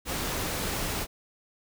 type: noise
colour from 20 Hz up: pink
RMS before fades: -31 dBFS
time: 0.05-1.07 s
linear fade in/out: 50 ms
effects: none